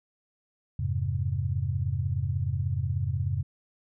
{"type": "chord", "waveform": "sine", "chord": "F minor", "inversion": "none", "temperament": "equal with one note detuned", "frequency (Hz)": [87.31, 103.83, 133.64], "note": ["F2", "Ab2", "C3"], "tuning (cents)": [0, 0, 37], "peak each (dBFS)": -30, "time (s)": [0.79, 3.43], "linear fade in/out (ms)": 5, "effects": []}